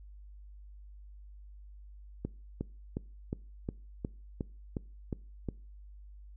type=click train; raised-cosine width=3 ms; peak=-21 dBFS; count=10; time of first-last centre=2.25-5.487 s; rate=2.78 Hz; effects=noise-tail reverb RT60 0.4 s tail -23 dB re dry + added 50 Hz sine -48 dBFS peak until 6.36 s